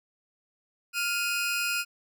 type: tone pair together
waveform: sawtooth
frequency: 1404.6 / 2507 Hz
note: F6 / D#7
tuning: +10 / +12 cents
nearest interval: minor seventh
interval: 1002 cents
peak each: -26 dBFS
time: 0.93-1.85 s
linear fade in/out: 50 ms
effects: none